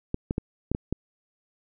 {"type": "clicks", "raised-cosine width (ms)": 3, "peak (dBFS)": -13, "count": 6, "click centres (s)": [0.144, 0.309, 0.381, 0.716, 0.749, 0.926], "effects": []}